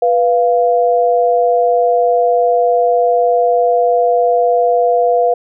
sine tone pair together, 490.7 / 694 Hz, B4 / F5, -11 / -11 cents, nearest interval tritone, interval 600 cents, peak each -12 dBFS, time 0.02-5.34 s, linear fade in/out 5 ms, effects none

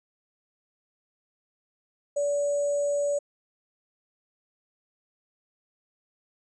sine tone with sample-and-hold, 575 Hz, D5, 37 cents flat, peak -23 dBFS, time 2.16-3.19 s, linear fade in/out 10 ms, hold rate 7350 Hz, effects resampled to 24000 Hz

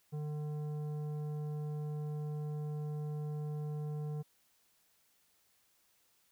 sine tone with tanh clipping, 150 Hz, D3, 37 cents sharp, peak -38 dBFS, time 0.12-4.23 s, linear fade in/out 20 ms, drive 11 dB, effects white hiss -72 dBFS RMS until 6.31 s

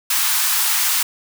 white high-pass noise, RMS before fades -18 dBFS, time 0.1-1.03 s, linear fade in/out 5 ms, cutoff 820 Hz, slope 48 dB/octave, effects none

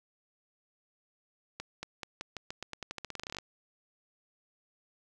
accelerating click train, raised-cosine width 0.2 ms, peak -21 dBFS, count 22, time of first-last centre 1.6-3.386 s, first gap 230 ms, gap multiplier 0.88, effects none

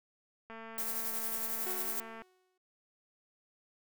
click train, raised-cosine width 0.5 ms, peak -33 dBFS, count 388, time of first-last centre 0.5-2.22 s, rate 225 Hz
violet noise with tremolo, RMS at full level -35 dBFS, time 0.78-2 s, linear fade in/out 0 ms, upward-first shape sine, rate 11 Hz, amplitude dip 35%
sawtooth tone with exponential decay, 369.4 Hz, F#4, 3 cents flat, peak -35 dBFS, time 1.66-2.58 s, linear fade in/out 5 ms, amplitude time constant 200 ms
effects none

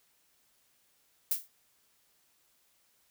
violet noise with exponential decay, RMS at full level -25 dBFS, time 1.31-1.48 s, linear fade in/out 5 ms, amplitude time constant 36 ms, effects white hiss -70 dBFS RMS until 3.1 s

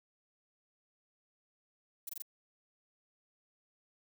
violet noise bursts, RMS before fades -41 dBFS, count 4, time 2.07-2.222 s, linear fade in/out 5 ms, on 23 ms, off 20 ms, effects none

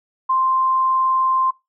sine tone, 1046.5 Hz, C6, in tune, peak -15 dBFS, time 0.29-1.51 s, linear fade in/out 10 ms, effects noise-tail reverb RT60 0.2 s tail -20 dB re dry

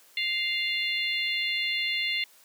harmonic tone, 698.5 Hz, F5, in tune, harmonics 3 / 4 / 5 / 6, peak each -29 / -31 / -33 / -35 dBFS, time 0.17-2.24 s, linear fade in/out 2 ms, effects white hiss -57 dBFS RMS until 2.44 s + high-pass 300 Hz 12 dB/octave

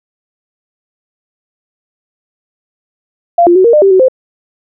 sine tone with pitch steps, 689 / 347.7 / 373.7 / 467.7 / 602 / 390.7 / 375.3 / 519 Hz, F5 / F4 / F#4 / A#4 / D5 / G4 / F#4 / C5, -24 / -8 / +17 / +6 / +43 / -6 / +25 / -14 cents, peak -3 dBFS, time 3.38-4.084 s, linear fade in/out 5 ms, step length 88 ms, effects none

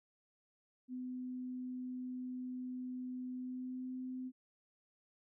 sine tone with pitch glide, 252.7 to 255.9 Hz, B3 to C4, +40 to -38 cents, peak -40 dBFS, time 0.88-4.32 s, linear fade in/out 50 ms, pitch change +22 cents, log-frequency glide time 3.33-3.93 s, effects none

